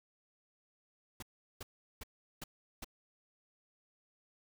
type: noise bursts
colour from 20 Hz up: pink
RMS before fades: -44 dBFS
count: 5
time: 1.2-2.845 s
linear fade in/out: 5 ms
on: 25 ms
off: 380 ms
effects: none